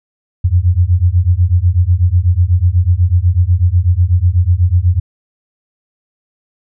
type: beating tone pair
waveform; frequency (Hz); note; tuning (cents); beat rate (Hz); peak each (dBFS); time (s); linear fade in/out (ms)
sine; 85 / 93.1; F2 / F#2; -46 / +11; 8.1; -11; 0.44-5; 10
effects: none